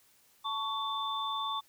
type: tone cluster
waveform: sine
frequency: 881 / 1119 / 3544 Hz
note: A5 / C#6 / A7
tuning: +2 / +16 / +12 cents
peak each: -38 / -34 / -37 dBFS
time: 0.44-1.61 s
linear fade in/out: 20 ms
effects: white hiss -65 dBFS RMS until 1.68 s

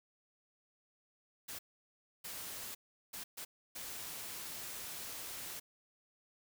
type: noise bursts at uneven times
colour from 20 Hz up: white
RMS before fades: -45 dBFS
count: 5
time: 1.48-1.59 / 2.24-2.75 / 3.13-3.24 / 3.37-3.45 / 3.75-5.6 s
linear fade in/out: 10 ms
effects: none

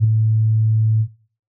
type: tone with ADSR envelope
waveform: sine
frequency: 110 Hz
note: A2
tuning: in tune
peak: -7 dBFS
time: 0-1.08 s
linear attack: 43 ms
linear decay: 6 ms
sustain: -5 dB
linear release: 71 ms
effects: noise-tail reverb RT60 0.5 s tail -23 dB re dry + tanh soft clip ceiling -3 dBFS

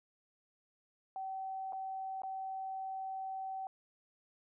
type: tone with dropouts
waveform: sine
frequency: 766 Hz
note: G5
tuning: 40 cents flat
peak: -38 dBFS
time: 1.16-3.67 s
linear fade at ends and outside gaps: 1 ms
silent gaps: 1.724-1.731 / 2.219-2.234 s
effects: none

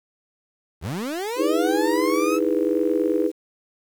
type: linear sweep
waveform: 30% pulse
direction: up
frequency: 59.9 to 1324 Hz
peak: -23 dBFS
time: 0.81-2.4 s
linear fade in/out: 50 ms
type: chord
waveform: sine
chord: E major seventh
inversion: third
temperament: just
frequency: 309 / 329.6 / 412 / 494.4 Hz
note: D#4 / E4 / G#4 / B4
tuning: -12 / 0 / -14 / +2 cents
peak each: -24 dBFS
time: 1.36-3.32 s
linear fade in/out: 50 ms
type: click train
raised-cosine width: 0.5 ms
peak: -29 dBFS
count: 80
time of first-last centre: 1.65-3.262 s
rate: 49 Hz
effects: 8-bit

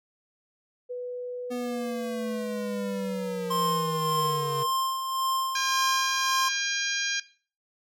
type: tone with pitch glide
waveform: sine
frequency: 493.9 to 472.7 Hz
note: B4 to A#4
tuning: 0 to +24 cents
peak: -31 dBFS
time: 0.89-4.67 s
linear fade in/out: 20 ms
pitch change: -76 cents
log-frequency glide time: 3.19-3.47 s
type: linear sweep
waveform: square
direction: down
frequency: 246.9 to 137.9 Hz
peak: -32 dBFS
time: 1.5-4.64 s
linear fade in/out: 20 ms
type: tone with tremolo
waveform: square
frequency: 1055 Hz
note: C6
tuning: 14 cents sharp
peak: -25 dBFS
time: 3.5-6.49 s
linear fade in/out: 10 ms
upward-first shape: sine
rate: 1.8 Hz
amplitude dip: 50%
type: harmonic tone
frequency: 806 Hz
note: G5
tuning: 48 cents sharp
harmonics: 2 / 3 / 4 / 5 / 6 / 7 / 8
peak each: -31 / -33 / -34 / -35 / -36 / -36 / -37 dBFS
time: 5.55-7.2 s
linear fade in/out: 5 ms
effects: noise-tail reverb RT60 0.4 s tail -17 dB re dry

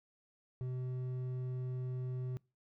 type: tone with hard clipping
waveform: sine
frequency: 127.1 Hz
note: C3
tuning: 50 cents flat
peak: -38 dBFS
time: 0.61-2.37 s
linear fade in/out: 0 ms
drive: 6 dB
effects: noise-tail reverb RT60 0.3 s tail -25 dB re dry

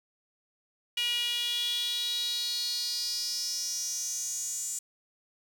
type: tone with high-pass filter sweep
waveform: sawtooth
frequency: 480 Hz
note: B4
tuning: 49 cents flat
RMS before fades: -32 dBFS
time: 0.97-4.79 s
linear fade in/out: 5 ms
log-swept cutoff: 2800 to 7400 Hz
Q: 7.1
effects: 10-bit

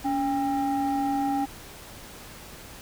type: tone pair together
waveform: sine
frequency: 281.9 / 800 Hz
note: C#4 / G5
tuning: +29 / +35 cents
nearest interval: octave + tritone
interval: 1806 cents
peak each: -24 dBFS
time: 0.04-1.46 s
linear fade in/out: 20 ms
effects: tanh soft clip ceiling -20 dBFS + pink hiss -44 dBFS RMS until 2.81 s

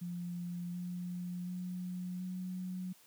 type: tone with pitch steps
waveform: sine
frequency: 175.1 / 177.85 / 180.65 / 183.49 Hz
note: F3 / F3 / F#3 / F#3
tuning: +5 / +32 / -41 / -14 cents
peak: -37 dBFS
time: 0.01-2.93 s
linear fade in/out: 10 ms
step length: 730 ms
effects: white hiss -63 dBFS RMS until 3.06 s + high-pass 100 Hz 12 dB/octave

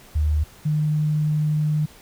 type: tone pair in turn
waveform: sine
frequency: 76 / 152 Hz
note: D#2 / D#3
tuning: -40 / -40 cents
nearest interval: octave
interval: 1200 cents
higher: second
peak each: -17 / -18 dBFS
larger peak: first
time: 0.15-0.44 / 0.65-1.86 s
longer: second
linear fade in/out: 10 ms
effects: pink hiss -48 dBFS RMS until 2.01 s

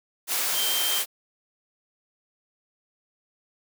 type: tone in noise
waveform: sine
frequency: 3147 Hz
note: G7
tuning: 6 cents sharp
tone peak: -27 dBFS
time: 0.53-1.03 s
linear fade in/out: 50 ms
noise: white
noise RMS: -26 dBFS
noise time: 0.27-1.06 s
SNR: -4 dB
effects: high-pass 400 Hz 12 dB/octave

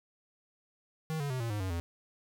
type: tone with pitch steps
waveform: square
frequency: 158.3 / 142.67 / 128.58 / 115.88 / 104.44 / 94.13 / 84.83 Hz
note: D#3 / D3 / C3 / A#2 / G#2 / F#2 / F2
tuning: +30 / -50 / -30 / -10 / +10 / +30 / -50 cents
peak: -33 dBFS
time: 1.1-1.8 s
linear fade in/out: 0 ms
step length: 100 ms
effects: 10-bit

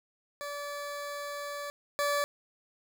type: tone pair in turn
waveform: 20% pulse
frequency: 577 / 577 Hz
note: D5 / D5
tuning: -31 / -31 cents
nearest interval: unison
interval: 0 cents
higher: neither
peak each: -31 / -22 dBFS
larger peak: second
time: 0.41-1.7 / 1.99-2.24 s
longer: first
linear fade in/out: 0 ms
effects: 10-bit

